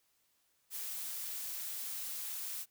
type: noise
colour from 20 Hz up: blue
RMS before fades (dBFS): -41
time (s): 0.7-2.66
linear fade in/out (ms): 50
effects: white hiss -75 dBFS RMS until 2.7 s